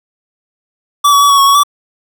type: tone with pitch steps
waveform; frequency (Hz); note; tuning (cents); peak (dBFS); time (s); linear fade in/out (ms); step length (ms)
square; 1155 / 1131 / 1142 / 1122 / 1104 / 1118 / 1155; D6 / C#6 / D6 / C#6 / C#6 / C#6 / D6; -29 / +34 / -49 / +21 / -7 / +14 / -29; -6; 1.04-1.635; 10; 85
effects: none